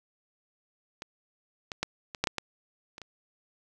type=clicks; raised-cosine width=0.2 ms; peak=-21 / -18 / -11 / -20 / -8 / -9 / -13 / -26 / -26 dBFS; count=9; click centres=1.021 / 1.718 / 1.83 / 2.148 / 2.24 / 2.272 / 2.383 / 2.981 / 3.017 s; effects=none